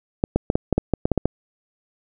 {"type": "clicks", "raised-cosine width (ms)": 2, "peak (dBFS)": -4, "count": 11, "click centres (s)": [0.239, 0.36, 0.501, 0.555, 0.727, 0.78, 0.937, 1.055, 1.117, 1.177, 1.256], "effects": []}